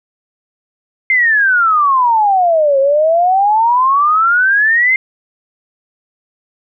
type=exponential two-way sweep; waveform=sine; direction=down then up; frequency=2113 to 535 to 2113 Hz; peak=-8 dBFS; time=1.1-4.96 s; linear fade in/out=2 ms; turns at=2.79 s; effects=none